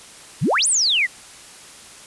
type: exponential two-way sweep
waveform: sine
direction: up then down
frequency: 105.6 to 10000 to 1847 Hz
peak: -15 dBFS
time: 0.41-1.07 s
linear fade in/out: 20 ms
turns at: 0.67 s
effects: white hiss -42 dBFS RMS until 2.06 s + resampled to 24000 Hz